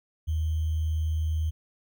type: tone with sample-and-hold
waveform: sine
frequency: 79.1 Hz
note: D#2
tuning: 29 cents sharp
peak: -24 dBFS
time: 0.27-1.51 s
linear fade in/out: 20 ms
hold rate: 3150 Hz
effects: none